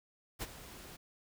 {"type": "noise with ADSR envelope", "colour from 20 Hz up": "pink", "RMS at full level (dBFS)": -38, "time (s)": [0.39, 0.97], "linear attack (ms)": 33, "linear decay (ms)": 34, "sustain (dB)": -13, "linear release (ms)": 15, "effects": []}